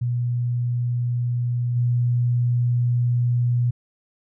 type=tone with level steps; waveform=sine; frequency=121.4 Hz; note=B2; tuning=29 cents flat; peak=-20 / -17 dBFS; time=0.01-3.71 s; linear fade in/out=10 ms; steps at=1.75 s; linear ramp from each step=20 ms; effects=none